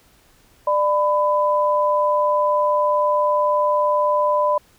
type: tone pair together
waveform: sine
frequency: 595.2 / 1001 Hz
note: D5 / B5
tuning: +23 / +23 cents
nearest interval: major sixth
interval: 900 cents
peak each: -18 dBFS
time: 0.67-4.58 s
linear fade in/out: 5 ms
effects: pink hiss -55 dBFS RMS until 4.78 s